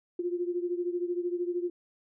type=beating tone pair; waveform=sine; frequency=349.2 / 362.2 Hz; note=F4 / F#4; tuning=0 / -37 cents; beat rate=13 Hz; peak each=-30 / -34 dBFS; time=0.19-1.7 s; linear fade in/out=5 ms; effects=none